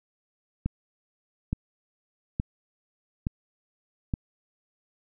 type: click train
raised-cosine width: 5 ms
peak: -14 dBFS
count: 5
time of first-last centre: 0.66-4.138 s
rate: 1.15 Hz
effects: none